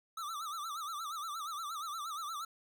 square tone with vibrato, 1250 Hz, D#6, 8 cents sharp, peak -39 dBFS, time 0.17-2.45 s, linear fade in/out 5 ms, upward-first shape sine, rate 8.5 Hz, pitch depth 140 cents each way, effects none

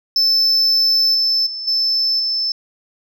sine tone with level steps, 5274 Hz, E8, in tune, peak -9 / -12 / -24 / -13 / -16 dBFS, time 0.16-2.52 s, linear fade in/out 2 ms, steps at 1.14 / 1.46 / 1.67 / 2.19 s, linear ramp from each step 10 ms, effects tanh soft clip ceiling -11 dBFS

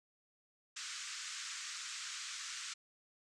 white band-pass noise, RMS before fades -45 dBFS, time 0.76-2.74 s, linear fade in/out 10 ms, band 1200 to 7800 Hz, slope 48 dB/octave, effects none

